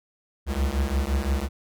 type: beating tone pair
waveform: square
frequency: 65.41 / 71.21 Hz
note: C2 / C#2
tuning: 0 / +47 cents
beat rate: 5.8 Hz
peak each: -26 dBFS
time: 0.46-1.49 s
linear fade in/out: 50 ms
effects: none